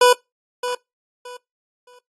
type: tone with echo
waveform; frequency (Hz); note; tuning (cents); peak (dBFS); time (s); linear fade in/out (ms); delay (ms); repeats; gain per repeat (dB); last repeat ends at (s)
25% pulse; 493.9; B4; 0; -6; 0.01-0.13; 5; 620; 3; -12; 1.99
effects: noise-tail reverb RT60 0.2 s tail -24 dB re dry + AAC 32 kbps